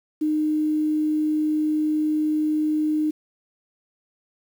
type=tone with quantisation; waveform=sine; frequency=306.6 Hz; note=D#4; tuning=25 cents flat; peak=-19 dBFS; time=0.21-3.11 s; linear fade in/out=10 ms; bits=8; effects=none